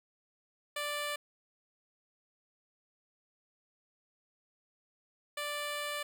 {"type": "tone pair in turn", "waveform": "10% pulse", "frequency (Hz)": [587.3, 587.3], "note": ["D5", "D5"], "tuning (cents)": [0, 0], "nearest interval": "unison", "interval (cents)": 0, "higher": "neither", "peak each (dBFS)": [-26, -27], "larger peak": "first", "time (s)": [[0.76, 1.16], [5.37, 6.03]], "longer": "second", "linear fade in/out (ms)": 5, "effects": []}